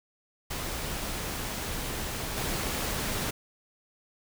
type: noise with level steps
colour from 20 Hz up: pink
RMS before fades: -34 / -31 dBFS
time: 0.5-3.31 s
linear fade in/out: 10 ms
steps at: 2.36 s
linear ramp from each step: 20 ms
effects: none